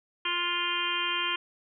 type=harmonic tone with a mistuned harmonic; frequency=349.3 Hz; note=F4; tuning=in tune; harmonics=1 / 3 / 4 / 5 / 6 / 7 / 8 / 9; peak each=-41 / -33 / -36 / -38 / -39 / -35 / -34 / -32 dBFS; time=0.25-1.36 s; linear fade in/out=5 ms; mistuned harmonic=4; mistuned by=+18 cents; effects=none